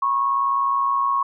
sine tone pair together, 977 / 1096.6 Hz, B5 / C#6, -19 / -19 cents, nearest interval major second, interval 200 cents, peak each -27 / -18 dBFS, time 0.02-1.23 s, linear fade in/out 5 ms, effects none

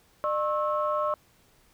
sine tone cluster, 603 / 1086 / 1309 Hz, D5 / C#6 / E6, +46 / -36 / -13 cents, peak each -27 / -28 / -31 dBFS, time 0.24-1.14 s, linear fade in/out 0 ms, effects tanh soft clip ceiling -15 dBFS + pink hiss -62 dBFS RMS until 1.73 s

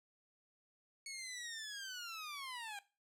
15% pulse linear sweep, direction down, 2217 to 790 Hz, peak -38 dBFS, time 1.06-2.79 s, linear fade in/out 2 ms, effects noise-tail reverb RT60 0.3 s tail -17 dB re dry + low-pass 12000 Hz 12 dB/octave

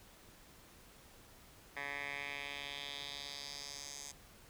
10% pulse tone with band-pass filter sweep, 141.9 Hz, C#3, 41 cents sharp, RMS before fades -45 dBFS, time 1.76-4.12 s, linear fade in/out 10 ms, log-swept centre 1800 to 6900 Hz, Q 2.7, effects pink hiss -60 dBFS RMS until 4.49 s

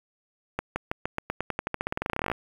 accelerating click train, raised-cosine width 0.5 ms, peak -12 dBFS, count 27, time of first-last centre 0.59-2.316 s, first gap 170 ms, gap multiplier 0.91, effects 7-bit

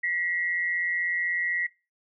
sine tone pair together, 1923.9 / 2100 Hz, B6 / C7, -46 / +6 cents, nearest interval major second, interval 152 cents, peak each -25 / -33 dBFS, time 0.03-1.67 s, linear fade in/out 10 ms, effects noise-tail reverb RT60 0.3 s tail -22 dB re dry

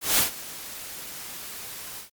white noise with ADSR envelope, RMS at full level -19 dBFS, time 0.01-2.1 s, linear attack 170 ms, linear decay 120 ms, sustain -19 dB, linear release 120 ms, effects Opus 48 kbps

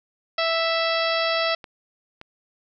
harmonic tone, 659.3 Hz, E5, in tune, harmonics 1 / 2 / 3 / 4 / 5 / 6 / 7 / 8, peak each -24 / -27 / -29 / -30 / -31 / -32 / -32 / -33 dBFS, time 0.38-1.55 s, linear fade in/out 5 ms
clicks, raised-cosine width 0.3 ms, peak -22 / -23 dBFS, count 2, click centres 1.642 / 2.214 s
effects none

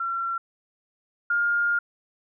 sine tone pair in turn, 1362 / 1412.1 Hz, F6 / F6, -44 / +19 cents, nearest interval minor second, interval 63 cents, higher second, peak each -25 / -20 dBFS, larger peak second, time 0-0.38 / 1.3-1.79 s, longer second, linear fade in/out 5 ms, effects none

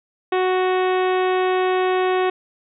harmonic tone with a mistuned harmonic, 370 Hz, F#4, in tune, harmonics 1 / 2 / 3 / 4 / 5 / 6 / 7 / 8 / 9 / 10, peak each -18 / -23 / -27 / -33 / -31 / -36 / -34 / -41 / -39 / -41 dBFS, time 0.32-2.3 s, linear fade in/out 5 ms, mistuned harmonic 9, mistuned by -18 cents, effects none

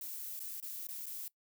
violet noise with dropouts, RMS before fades -43 dBFS, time 0.01-1.28 s, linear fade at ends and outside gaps 2 ms, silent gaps 0.394-0.401 / 0.602-0.626 / 0.87-0.887 / 1.059-1.065 s, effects noise-tail reverb RT60 0.1 s tail -21 dB re dry

